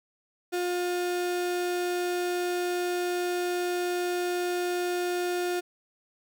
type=tone; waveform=35% pulse; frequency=355.5 Hz; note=F4; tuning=31 cents sharp; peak=-25 dBFS; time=0.52-5.61 s; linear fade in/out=20 ms; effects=none